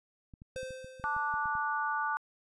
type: clicks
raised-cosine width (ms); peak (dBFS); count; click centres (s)
5; -37; 12; 0.338 / 0.419 / 0.561 / 0.631 / 0.707 / 0.845 / 0.998 / 1.04 / 1.165 / 1.34 / 1.457 / 1.553
type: tone with exponential decay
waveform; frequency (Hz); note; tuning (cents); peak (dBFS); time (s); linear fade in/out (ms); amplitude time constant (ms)
square; 519; C5; -14; -36; 0.56-1.71; 2; 250
type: harmonic tone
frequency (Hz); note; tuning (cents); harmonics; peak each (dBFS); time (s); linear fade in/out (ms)
293.3; D4; -2; 3 / 4 / 5; -34 / -34 / -34; 1.04-2.17; 0
effects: resampled to 24000 Hz